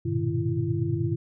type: tone cluster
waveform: sine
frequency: 99.6 / 116.4 / 125.5 / 152.6 / 337.7 Hz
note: G2 / A#2 / B2 / D#3 / E4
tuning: +28 / -2 / +28 / -33 / +42 cents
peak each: -30 dBFS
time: 0.05-1.16 s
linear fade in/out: 10 ms
effects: none